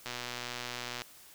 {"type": "click train", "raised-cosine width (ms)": 0.2, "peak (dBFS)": -20, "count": 118, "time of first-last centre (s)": [0.06, 1.019], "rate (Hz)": 122, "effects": ["white hiss -55 dBFS RMS until 1.34 s"]}